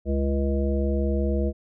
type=harmonic tone with a mistuned harmonic; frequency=69.3 Hz; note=C#2; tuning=in tune; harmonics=1 / 3 / 5 / 7 / 9; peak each=-23 / -28 / -30 / -31 / -33 dBFS; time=0.05-1.53 s; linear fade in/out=50 ms; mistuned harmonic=5; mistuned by=-26 cents; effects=none